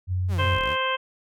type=tone; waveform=sine; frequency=91.6 Hz; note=F#2; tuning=17 cents flat; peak=-22 dBFS; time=0.07-0.6 s; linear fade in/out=50 ms
type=linear two-way sweep; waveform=sawtooth; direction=down then up; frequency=220 to 31.61 to 102 Hz; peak=-28 dBFS; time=0.28-0.77 s; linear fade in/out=50 ms; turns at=0.61 s
type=harmonic tone; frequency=523.3 Hz; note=C5; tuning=in tune; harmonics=1 / 2 / 3 / 4 / 5 / 6; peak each=-29 / -26 / -30 / -34 / -31 / -31 dBFS; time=0.38-0.97 s; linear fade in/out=20 ms
effects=none